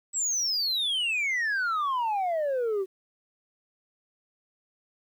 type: exponential sweep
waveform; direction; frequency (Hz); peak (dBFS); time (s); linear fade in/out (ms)
sine; down; 7902 to 370; -22; 0.13-2.86; 50
effects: tanh soft clip ceiling -24 dBFS + 10-bit